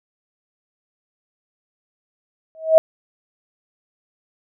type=tone with exponential growth; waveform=sine; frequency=640 Hz; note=D#5; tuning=49 cents sharp; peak=-3 dBFS; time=2.55-2.78 s; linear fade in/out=0 ms; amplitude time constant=48 ms; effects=none